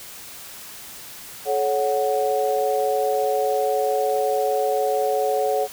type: chord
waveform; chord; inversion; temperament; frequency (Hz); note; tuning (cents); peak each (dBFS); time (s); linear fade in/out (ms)
sine; F# minor; first; equal with one note detuned; 429.7 / 554.4 / 740; A4 / C#5 / F#5; -41 / 0 / 0; -23; 1.45-5.68; 50
effects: white hiss -39 dBFS RMS until 5.72 s